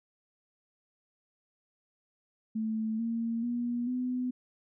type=tone with pitch steps; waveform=sine; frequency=220 / 229.9 / 240.2 / 251 Hz; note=A3 / A#3 / B3 / B3; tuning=0 / -24 / -48 / +28 cents; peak=-29 dBFS; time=2.55-4.31 s; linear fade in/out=10 ms; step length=440 ms; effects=none